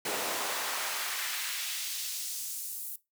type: noise with high-pass filter sweep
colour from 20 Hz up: pink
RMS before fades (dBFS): -35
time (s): 0.05-2.96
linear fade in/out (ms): 5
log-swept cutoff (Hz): 370 to 12000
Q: 0.95
effects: noise-tail reverb RT60 0.2 s tail -18 dB re dry